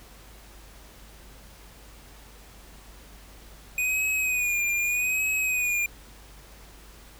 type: tone with vibrato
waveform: square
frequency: 2476 Hz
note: D#7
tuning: 9 cents flat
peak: -24 dBFS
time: 3.78-5.86 s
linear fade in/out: 2 ms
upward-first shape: sine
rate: 0.82 Hz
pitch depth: 56 cents each way
effects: added 50 Hz sine -49 dBFS peak until 7.19 s + pink hiss -51 dBFS RMS until 7.19 s